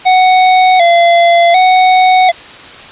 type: tone with vibrato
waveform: square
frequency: 713 Hz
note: F5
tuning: 36 cents sharp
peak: -5 dBFS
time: 0.05-2.32 s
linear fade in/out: 20 ms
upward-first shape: square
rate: 0.67 Hz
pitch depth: 69 cents each way
effects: white hiss -31 dBFS RMS until 2.91 s + resampled to 8000 Hz